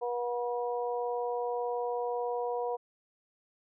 harmonic tone, 241.7 Hz, B3, 37 cents flat, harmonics 2 / 3 / 4, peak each -32 / -36 / -38 dBFS, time 0.01-2.77 s, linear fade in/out 20 ms, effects none

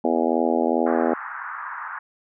harmonic tone, 82.41 Hz, E2, in tune, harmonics 3 / 4 / 5 / 6 / 7 / 8 / 9 / 10, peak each -24 / -25 / -26 / -27 / -27 / -28 / -29 / -29 dBFS, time 0.04-1.14 s, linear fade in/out 5 ms
pink band-pass noise, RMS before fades -33 dBFS, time 0.86-1.99 s, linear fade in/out 5 ms, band 950 to 1700 Hz, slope 48 dB/octave
effects none

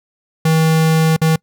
square tone with dropouts, 160 Hz, D#3, 49 cents sharp, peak -11 dBFS, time 0.45-1.36 s, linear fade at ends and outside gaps 5 ms, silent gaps 1.165-1.215 s, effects noise-tail reverb RT60 0.1 s tail -25 dB re dry

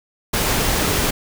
sine tone in noise, 419.1 Hz, G#4, 16 cents sharp, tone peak -29 dBFS, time 0.84-1.07 s, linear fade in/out 10 ms, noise pink, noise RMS -19 dBFS, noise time 0.33-1.11 s, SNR -13 dB, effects none

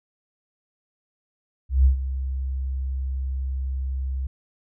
sine tone with ADSR envelope, 66 Hz, C2, 16 cents sharp, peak -11 dBFS, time 1.69-4.27 s, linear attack 160 ms, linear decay 110 ms, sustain -13 dB, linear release 4 ms, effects none

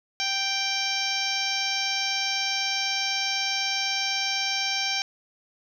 harmonic tone, 784 Hz, G5, in tune, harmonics 1 / 2 / 3 / 4 / 5 / 6 / 7 / 8, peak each -34 / -36 / -30 / -32 / -34 / -35 / -30 / -36 dBFS, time 0.2-5.02 s, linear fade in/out 0 ms, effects 9-bit

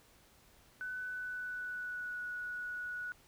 sine tone with pitch glide, 1501 to 1466.7 Hz, F#6 to F#6, +24 to -16 cents, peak -38 dBFS, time 0.81-3.12 s, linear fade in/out 0 ms, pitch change -40 cents, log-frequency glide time 1.03-2.22 s, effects pink hiss -64 dBFS RMS until 3.27 s

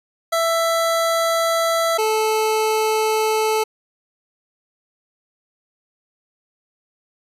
25% pulse tone pair in turn, 663 / 435.9 Hz, E5 / A4, +10 / -16 cents, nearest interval perfect fifth, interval 726 cents, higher first, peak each -13 / -13 dBFS, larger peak neither, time 0.32-1.98 / 1.98-3.64 s, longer neither, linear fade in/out 10 ms, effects resampled to 32000 Hz

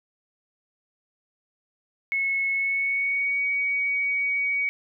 sine tone with pitch glide, 2191 to 2253 Hz, C#7 to C#7, -21 to +28 cents, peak -22 dBFS, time 2.12-4.69 s, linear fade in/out 0 ms, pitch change +49 cents, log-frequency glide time 2.51-3.4 s, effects none

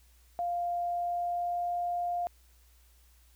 sine tone with pitch glide, 698.5 to 702.5 Hz, F5 to F5, 0 to +10 cents, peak -29 dBFS, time 0.39-2.27 s, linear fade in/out 0 ms, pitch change +10 cents, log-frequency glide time 0.68-1.75 s, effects added 60 Hz sine -59 dBFS peak until 3.35 s + white hiss -66 dBFS RMS until 3.35 s

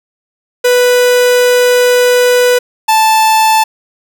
45% pulse tone pair in turn, 493.9 / 878.4 Hz, B4 / A5, 0 / -3 cents, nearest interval minor seventh, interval 997 cents, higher second, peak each -6 dBFS, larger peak neither, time 0.64-2.59 / 2.88-3.64 s, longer first, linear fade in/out 10 ms, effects none

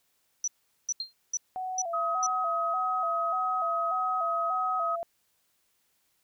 sine tone bursts, 5920 Hz, F#8, in tune, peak -26 dBFS, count 5, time 0.44-2.265 s, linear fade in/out 2 ms, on 37 ms, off 410 ms
sine tone with exponential decay, 4186 Hz, C8, in tune, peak -27 dBFS, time 1-1.13 s, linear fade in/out 2 ms, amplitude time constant 28 ms
sine tone with vibrato, 710 Hz, F5, 28 cents sharp, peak -31 dBFS, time 1.56-5.03 s, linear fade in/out 0 ms, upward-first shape square, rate 1.7 Hz, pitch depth 82 cents each way
sine tone, 1267 Hz, D#6, 31 cents sharp, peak -27 dBFS, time 1.93-4.96 s, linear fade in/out 10 ms
effects white hiss -72 dBFS RMS until 6.23 s

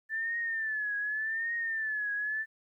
sine tone with vibrato, 1760 Hz, A6, in tune, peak -30 dBFS, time 0.09-2.46 s, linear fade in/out 50 ms, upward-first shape triangle, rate 0.86 Hz, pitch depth 110 cents each way, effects 12-bit

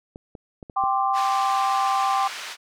clicks, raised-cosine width 2 ms, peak -25 dBFS, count 5, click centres 0.159 / 0.352 / 0.628 / 0.698 / 0.838 s
sine chord, G suspended fourth, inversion none, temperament equal, 784 / 1046.5 / 1174.7 Hz, G5 / C6 / D6, 0 / 0 / 0 cents, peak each -22 / -25 / -25 dBFS, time 0.76-2.28 s, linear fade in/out 10 ms
pink band-pass noise, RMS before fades -35 dBFS, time 1.13-2.57 s, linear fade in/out 50 ms, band 1300 to 5600 Hz, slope 12 dB/octave
effects none

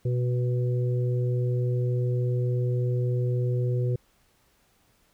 harmonic tone, 123.47 Hz, B2, in tune, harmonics 1 / 3 / 4, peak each -23 / -33 / -35 dBFS, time 0.05-3.96 s, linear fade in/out 5 ms, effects pink hiss -65 dBFS RMS until 5.13 s

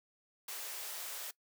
white high-pass noise, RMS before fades -43 dBFS, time 0.48-1.31 s, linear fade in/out 5 ms, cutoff 440 Hz, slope 24 dB/octave, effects noise-tail reverb RT60 0.1 s tail -21 dB re dry

